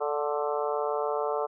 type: harmonic tone with a mistuned harmonic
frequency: 146.83 Hz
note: D3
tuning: in tune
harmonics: 3 / 4 / 5 / 6 / 7 / 8 / 9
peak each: -30 / -32 / -34 / -36 / -37 / -38 / -39 dBFS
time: 0-1.47 s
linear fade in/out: 20 ms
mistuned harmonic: 7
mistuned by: +39 cents
effects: none